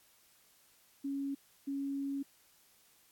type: tone bursts at uneven times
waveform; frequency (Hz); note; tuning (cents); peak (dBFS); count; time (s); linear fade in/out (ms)
sine; 277.2; C#4; 0; -34; 2; 1.04-1.35 / 1.67-2.23; 10
effects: white hiss -66 dBFS RMS until 3.11 s + AAC 64 kbps